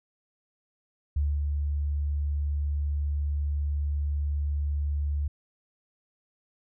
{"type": "tone with ADSR envelope", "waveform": "sine", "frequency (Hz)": 72.7, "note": "D2", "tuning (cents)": -17, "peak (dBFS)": -22, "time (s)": [1.16, 5.28], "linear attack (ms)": 6, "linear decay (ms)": 230, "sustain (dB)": -3, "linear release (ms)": 6, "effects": []}